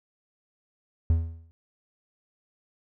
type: tone with exponential decay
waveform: triangle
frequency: 82.2 Hz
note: E2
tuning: 4 cents flat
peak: -14 dBFS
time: 1.1-1.51 s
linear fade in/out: 0 ms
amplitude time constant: 88 ms
effects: none